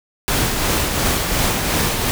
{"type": "noise with tremolo", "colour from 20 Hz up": "pink", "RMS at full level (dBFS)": -17, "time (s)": [0.28, 2.11], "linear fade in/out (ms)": 0, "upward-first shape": "triangle", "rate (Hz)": 2.8, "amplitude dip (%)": 40, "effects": []}